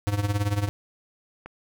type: tone with tremolo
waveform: square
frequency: 102.3 Hz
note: G#2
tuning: 26 cents flat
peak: -20 dBFS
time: 0.07-0.69 s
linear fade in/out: 0 ms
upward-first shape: triangle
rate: 18 Hz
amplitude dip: 85%
type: click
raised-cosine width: 0.5 ms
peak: -24 dBFS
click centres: 1.46 s
effects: none